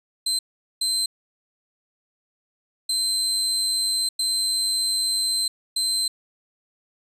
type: tone bursts at uneven times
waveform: 30% pulse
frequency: 4098 Hz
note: C8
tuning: 37 cents flat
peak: -18 dBFS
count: 5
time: 0.26-0.39 / 0.81-1.06 / 2.89-4.09 / 4.19-5.48 / 5.76-6.08 s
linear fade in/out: 5 ms
effects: resampled to 32000 Hz